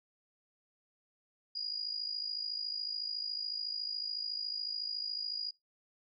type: tone with amplitude modulation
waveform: sine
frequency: 4877 Hz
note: D#8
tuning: 35 cents flat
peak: -32 dBFS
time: 1.55-5.51 s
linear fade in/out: 10 ms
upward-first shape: sine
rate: 53.9 Hz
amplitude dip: 75%
effects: noise-tail reverb RT60 0.2 s tail -21 dB re dry